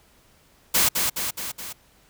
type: noise with echo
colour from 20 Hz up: white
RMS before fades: -19 dBFS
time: 0.74-0.89 s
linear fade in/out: 10 ms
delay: 210 ms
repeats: 4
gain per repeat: -4 dB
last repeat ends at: 1.73 s
effects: pink hiss -58 dBFS RMS until 2.09 s